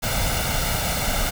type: noise with comb filter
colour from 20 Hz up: pink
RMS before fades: -23 dBFS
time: 0.02-1.31 s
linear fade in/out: 20 ms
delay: 1.4 ms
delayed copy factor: +0.65
effects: none